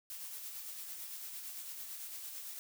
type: noise with tremolo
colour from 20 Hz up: blue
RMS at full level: -44 dBFS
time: 0.1-2.59 s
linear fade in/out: 0 ms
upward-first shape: sine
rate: 8.9 Hz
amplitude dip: 35%
effects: none